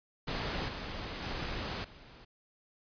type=noise with level steps; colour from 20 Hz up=pink; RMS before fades=-35 / -40 / -37 / -54 dBFS; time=0.27-2.25 s; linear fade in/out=10 ms; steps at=0.68 / 1.22 / 1.84 s; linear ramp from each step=5 ms; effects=resampled to 11025 Hz